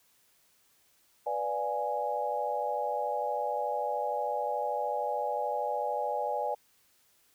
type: chord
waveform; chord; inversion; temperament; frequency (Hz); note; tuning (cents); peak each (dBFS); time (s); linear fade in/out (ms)
sine; B diminished seventh; none; equal; 493.9 / 587.3 / 698.5 / 830.6; B4 / D5 / F5 / Ab5; 0 / 0 / 0 / 0; -36 / -34 / -38 / -32; 1.26-6.55; 10
effects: white hiss -67 dBFS RMS until 7.34 s